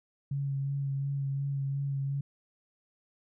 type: tone with vibrato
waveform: sine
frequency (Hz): 138.59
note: C#3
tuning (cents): 0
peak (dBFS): -29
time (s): 0.31-2.21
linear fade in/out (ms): 5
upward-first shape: sine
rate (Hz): 2.8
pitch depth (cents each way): 19
effects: none